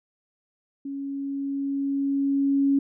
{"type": "tone with level ramp", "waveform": "sine", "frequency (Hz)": 277.2, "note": "C#4", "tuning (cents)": 0, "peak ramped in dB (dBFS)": [-30, -17], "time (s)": [0.85, 2.79], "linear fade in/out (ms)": 5, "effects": []}